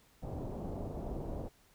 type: low-pass noise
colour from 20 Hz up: pink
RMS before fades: -40 dBFS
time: 0.22-1.49 s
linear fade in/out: 20 ms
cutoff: 730 Hz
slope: 24 dB/octave
effects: pink hiss -66 dBFS RMS until 1.74 s